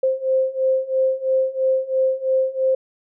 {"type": "beating tone pair", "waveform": "sine", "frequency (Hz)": [523.3, 526.3], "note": ["C5", "C5"], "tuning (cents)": [0, 10], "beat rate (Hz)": 3, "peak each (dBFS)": [-21, -19], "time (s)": [0.03, 2.75], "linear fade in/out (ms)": 5, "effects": []}